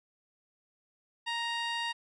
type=tone with low-pass filter; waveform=15% pulse; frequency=934 Hz; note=A#5; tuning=3 cents sharp; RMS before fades=-34 dBFS; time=1.26-1.93 s; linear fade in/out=20 ms; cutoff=5400 Hz; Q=1.1; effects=none